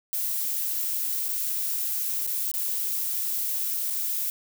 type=noise with dropouts; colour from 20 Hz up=violet; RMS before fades=-28 dBFS; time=0.13-4.3 s; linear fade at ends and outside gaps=0 ms; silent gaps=1.283-1.288 / 2.266-2.274 / 2.515-2.539 / 3.901-3.906 s; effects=none